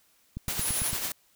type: click train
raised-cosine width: 5 ms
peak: -22 dBFS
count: 6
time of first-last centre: 0.37-0.931 s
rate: 8.91 Hz
type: noise with tremolo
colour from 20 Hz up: white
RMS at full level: -30 dBFS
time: 0.48-1.12 s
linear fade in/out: 2 ms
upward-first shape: triangle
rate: 11 Hz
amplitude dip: 50%
type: tone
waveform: sine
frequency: 10480 Hz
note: E9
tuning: 11 cents flat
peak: -29 dBFS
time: 0.61-0.91 s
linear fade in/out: 5 ms
effects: white hiss -65 dBFS RMS until 1.35 s